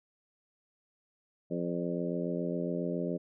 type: harmonic tone with a mistuned harmonic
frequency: 87.2 Hz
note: F2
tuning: 2 cents flat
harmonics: 2 / 3 / 4 / 5 / 6 / 7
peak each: -35 / -37 / -38 / -39 / -40 / -40 dBFS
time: 1.5-3.18 s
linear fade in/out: 20 ms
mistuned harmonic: 7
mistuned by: -23 cents
effects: none